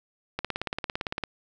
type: click train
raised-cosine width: 0.3 ms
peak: -13 dBFS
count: 16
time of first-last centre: 0.39-1.237 s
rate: 17.7 Hz
effects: none